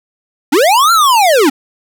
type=linear two-way sweep; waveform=square; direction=up then down; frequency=249.5 to 1396.9 to 249.8 Hz; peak=-7 dBFS; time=0.52-1.5 s; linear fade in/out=10 ms; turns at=0.92 s; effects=none